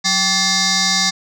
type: tone with frequency modulation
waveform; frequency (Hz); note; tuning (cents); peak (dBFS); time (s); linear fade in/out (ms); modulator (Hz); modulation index
sine; 184.7; F#3; -3; -12; 0.04-1.11; 20; 963; 6.3
effects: tanh soft clip ceiling -10 dBFS